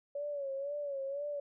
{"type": "tone with vibrato", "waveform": "sine", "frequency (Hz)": 563, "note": "C#5", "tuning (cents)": 27, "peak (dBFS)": -35, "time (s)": [0.15, 1.4], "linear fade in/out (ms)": 5, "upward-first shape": "sine", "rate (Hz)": 2, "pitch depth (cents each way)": 72, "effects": []}